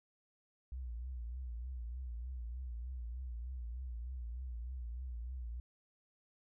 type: tone with vibrato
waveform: sine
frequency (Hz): 60.9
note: B1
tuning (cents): -24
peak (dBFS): -40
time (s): 0.72-5.6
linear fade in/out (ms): 0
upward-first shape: triangle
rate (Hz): 3.3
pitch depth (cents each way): 130
effects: none